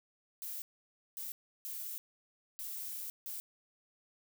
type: noise bursts at uneven times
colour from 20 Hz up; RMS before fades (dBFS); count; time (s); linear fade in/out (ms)
violet; -42; 5; 0.42-0.62 / 1.17-1.32 / 1.65-1.98 / 2.59-3.1 / 3.26-3.4; 0
effects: none